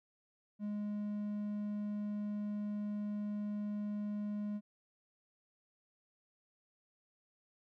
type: tone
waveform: triangle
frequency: 207.7 Hz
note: G#3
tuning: in tune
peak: -34 dBFS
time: 0.59-4.61 s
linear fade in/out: 50 ms
effects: none